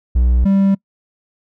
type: tone pair in turn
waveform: triangle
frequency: 61.2 / 195.76 Hz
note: B1 / G3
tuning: -15 / -2 cents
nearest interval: octave + minor sixth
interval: 2013 cents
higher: second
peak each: -8 dBFS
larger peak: neither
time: 0.15-0.45 / 0.45-0.75 s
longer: neither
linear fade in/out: 10 ms
effects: noise-tail reverb RT60 0.1 s tail -25 dB re dry